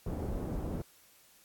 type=low-pass noise; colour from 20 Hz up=pink; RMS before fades=-36 dBFS; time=0.06-0.82 s; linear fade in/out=5 ms; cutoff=500 Hz; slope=12 dB/octave; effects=white hiss -62 dBFS RMS until 1.44 s + AAC 64 kbps